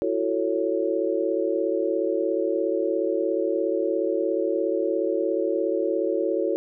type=chord; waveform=sine; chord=F# minor seventh; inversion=third; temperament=just; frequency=333 / 370 / 444 / 555 Hz; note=E4 / F#4 / A4 / C#5; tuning=+18 / 0 / +16 / +2 cents; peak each=-27 dBFS; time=0.02-6.56 s; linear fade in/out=0 ms; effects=none